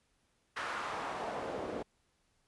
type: noise with band-pass filter sweep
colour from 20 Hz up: pink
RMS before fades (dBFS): -39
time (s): 0.56-1.83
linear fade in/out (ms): 10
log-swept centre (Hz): 1500 to 420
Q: 1.6
effects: pink hiss -75 dBFS RMS until 2.47 s + resampled to 24000 Hz